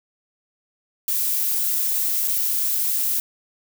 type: noise with dropouts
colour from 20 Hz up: violet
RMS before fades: -22 dBFS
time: 1.08-3.2 s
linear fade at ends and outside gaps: 1 ms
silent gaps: 2.276-2.28 s
effects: none